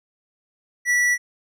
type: tone with tanh clipping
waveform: sine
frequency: 1950 Hz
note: B6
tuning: 23 cents flat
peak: -18 dBFS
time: 0.85-1.18 s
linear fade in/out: 50 ms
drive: 12 dB
effects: none